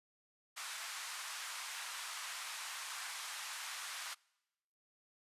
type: band-pass noise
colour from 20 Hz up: pink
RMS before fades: -45 dBFS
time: 0.56-4.15 s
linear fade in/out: 20 ms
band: 1000 to 11000 Hz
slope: 24 dB/octave
effects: noise-tail reverb RT60 1.0 s tail -26 dB re dry + resampled to 32000 Hz